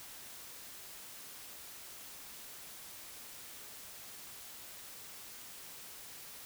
silence, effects white hiss -50 dBFS RMS until 6.45 s

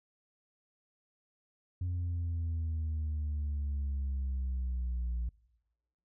sine exponential sweep, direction down, 89.9 to 58.27 Hz, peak -29 dBFS, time 1.81-5.29 s, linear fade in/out 5 ms, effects noise-tail reverb RT60 1.0 s tail -25 dB re dry + tanh soft clip ceiling -30 dBFS

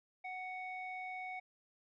square tone with low-pass filter, 742 Hz, F#5, 5 cents sharp, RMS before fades -44 dBFS, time 0.24-1.4 s, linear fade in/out 10 ms, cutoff 2000 Hz, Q 5.6, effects none

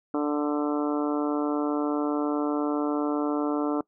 harmonic tone, 147.6 Hz, D3, 9 cents sharp, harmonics 2 / 3 / 4 / 5 / 6 / 7 / 8 / 9, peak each -25 / -31 / -34 / -36 / -39 / -39 / -39 / -38 dBFS, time 0.14-3.81 s, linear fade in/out 2 ms, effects noise-tail reverb RT60 0.1 s tail -23 dB re dry

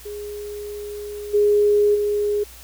sine tone with level steps, 414.1 Hz, G#4, 5 cents flat, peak -29 / -13 / -18 dBFS, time 0.05-2.44 s, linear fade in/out 10 ms, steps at 1.33 / 1.94 s, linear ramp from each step 20 ms, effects added 60 Hz sine -44 dBFS peak until 2.63 s + white hiss -44 dBFS RMS until 2.63 s

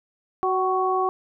sine tone cluster, 372 / 755 / 1112 Hz, F#4 / F#5 / C#6, +9 / +35 / +5 cents, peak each -24 dBFS, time 0.43-1.09 s, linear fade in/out 0 ms, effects none

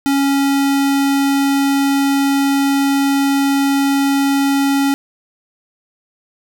square tone, 277.2 Hz, C#4, in tune, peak -13 dBFS, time 0.06-4.94 s, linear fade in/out 0 ms, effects none

